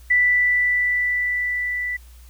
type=tone with level ramp; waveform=sine; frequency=1975.5 Hz; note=B6; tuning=in tune; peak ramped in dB=-13 to -23 dBFS; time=0.1-1.97 s; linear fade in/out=10 ms; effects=added 60 Hz sine -42 dBFS peak until 2.29 s + white hiss -54 dBFS RMS until 2.29 s